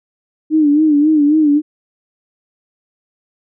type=tone with vibrato; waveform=sine; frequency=301 Hz; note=D4; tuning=43 cents sharp; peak=-8 dBFS; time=0.5-1.62 s; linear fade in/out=50 ms; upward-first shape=sine; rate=3.7 Hz; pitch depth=80 cents each way; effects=none